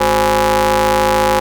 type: ring-modulated tone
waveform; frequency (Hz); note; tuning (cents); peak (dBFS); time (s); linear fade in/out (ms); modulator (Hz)
sawtooth; 156.9; D#3; +15; -4; 0-1.4; 10; 679
effects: none